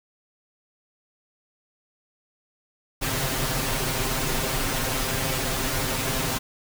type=noise with comb filter; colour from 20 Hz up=pink; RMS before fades=-26 dBFS; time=3.01-6.39 s; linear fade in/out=20 ms; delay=7.6 ms; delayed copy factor=+0.95; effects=none